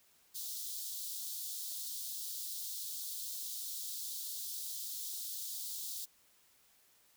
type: high-pass noise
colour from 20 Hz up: white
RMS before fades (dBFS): -42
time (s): 0.34-6.06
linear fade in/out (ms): 20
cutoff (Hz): 3500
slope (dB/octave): 48
effects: white hiss -68 dBFS RMS until 7.16 s